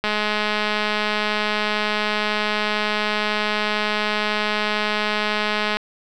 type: click train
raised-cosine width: 0.3 ms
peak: -6 dBFS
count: 1210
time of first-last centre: 0.04-5.77 s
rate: 211 Hz
effects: none